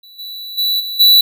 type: tone with level steps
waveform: square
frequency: 3951 Hz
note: B7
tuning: in tune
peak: -39 / -27 / -14 / -22 / -6 dBFS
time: 0.03-1.21 s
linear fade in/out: 5 ms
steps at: 0.18 / 0.57 / 0.79 / 0.99 s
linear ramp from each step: 20 ms
effects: none